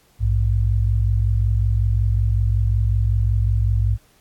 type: tone pair together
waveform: sine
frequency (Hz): 58.44 / 103.83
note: A#1 / G#2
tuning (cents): +5 / 0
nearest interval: minor seventh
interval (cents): 995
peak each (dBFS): -18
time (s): 0.19-3.98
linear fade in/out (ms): 50
effects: pink hiss -57 dBFS RMS until 4.2 s + AAC 64 kbps